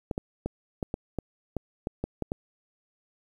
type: clicks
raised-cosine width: 2 ms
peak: -16 dBFS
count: 11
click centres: 0.112 / 0.179 / 0.46 / 0.828 / 0.941 / 1.187 / 1.567 / 1.871 / 2.04 / 2.223 / 2.319 s
effects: 9-bit